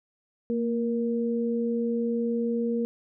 sine tone pair together, 231.6 / 470.8 Hz, A#3 / A#4, -11 / +17 cents, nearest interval octave, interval 1228 cents, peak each -26 / -28 dBFS, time 0.5-2.85 s, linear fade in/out 0 ms, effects none

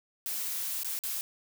blue noise with dropouts, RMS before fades -34 dBFS, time 0.26-1.21 s, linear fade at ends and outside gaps 0 ms, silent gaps 0.833-0.846 / 0.99-1.037 s, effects none

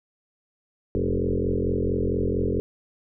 sine tone with frequency modulation, 246.9 Hz, B3, in tune, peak -21 dBFS, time 0.95-2.6 s, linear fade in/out 0 ms, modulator 44.4 Hz, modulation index 5, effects none

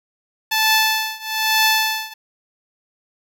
10% pulse tone with tremolo, 875 Hz, A5, 10 cents flat, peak -4 dBFS, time 0.51-2.14 s, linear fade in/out 10 ms, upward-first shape triangle, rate 1.1 Hz, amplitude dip 95%, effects none

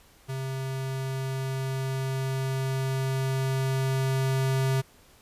square tone with level ramp, 133 Hz, C3, 29 cents sharp, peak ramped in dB -31 to -23 dBFS, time 0.28-4.82 s, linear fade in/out 20 ms, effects pink hiss -57 dBFS RMS until 5.21 s + resampled to 32000 Hz

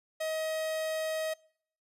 45% pulse tone, 633 Hz, D#5, 30 cents sharp, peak -31 dBFS, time 0.2-1.34 s, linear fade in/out 10 ms, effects noise-tail reverb RT60 0.6 s tail -24 dB re dry + resampled to 32000 Hz

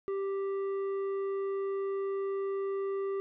triangle tone with tanh clipping, 392 Hz, G4, in tune, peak -32 dBFS, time 0.08-3.2 s, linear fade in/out 0 ms, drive 12 dB, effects none

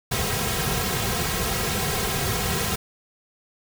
pink noise with comb filter, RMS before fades -25 dBFS, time 0.11-2.76 s, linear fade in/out 10 ms, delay 3.4 ms, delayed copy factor -0.85, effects none

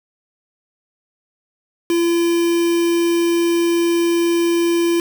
triangle tone with quantisation, 340.3 Hz, F4, 45 cents flat, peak -12 dBFS, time 1.9-5 s, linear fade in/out 2 ms, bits 4, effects none

